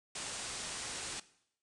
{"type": "low-pass noise", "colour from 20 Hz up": "white", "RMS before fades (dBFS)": -42, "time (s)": [0.15, 1.2], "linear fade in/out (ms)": 5, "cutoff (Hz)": 9500, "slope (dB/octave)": 96, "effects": ["noise-tail reverb RT60 0.7 s tail -18 dB re dry"]}